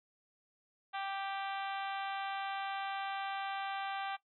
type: harmonic tone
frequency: 392 Hz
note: G4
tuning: in tune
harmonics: 2 / 3 / 4 / 5 / 6 / 7 / 8 / 9 / 10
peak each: -38 / -44 / -45 / -51 / -51 / -51 / -51 / -52 / -58 dBFS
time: 0.93-4.17 s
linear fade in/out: 20 ms
effects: noise-tail reverb RT60 0.1 s tail -17 dB re dry